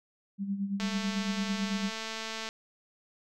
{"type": "tone with tremolo", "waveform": "sine", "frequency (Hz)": 198.1, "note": "G3", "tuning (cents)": 18, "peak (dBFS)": -27, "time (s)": [0.38, 1.92], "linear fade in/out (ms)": 50, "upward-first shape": "sine", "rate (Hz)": 9, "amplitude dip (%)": 65}
{"type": "click train", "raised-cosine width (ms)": 0.2, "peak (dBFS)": -20, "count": 376, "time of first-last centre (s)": [0.8, 2.489], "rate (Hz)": 222}
{"effects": []}